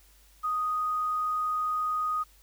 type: tone with quantisation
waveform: sine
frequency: 1244.5 Hz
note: D#6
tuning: in tune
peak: -26 dBFS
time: 0.43-2.24 s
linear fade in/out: 20 ms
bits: 9
effects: added 50 Hz sine -58 dBFS peak until 2.42 s + white hiss -61 dBFS RMS until 2.42 s